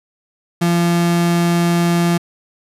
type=tone; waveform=35% pulse; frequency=171.6 Hz; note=F3; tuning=30 cents flat; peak=-11 dBFS; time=0.61-2.18 s; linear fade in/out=10 ms; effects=resampled to 32000 Hz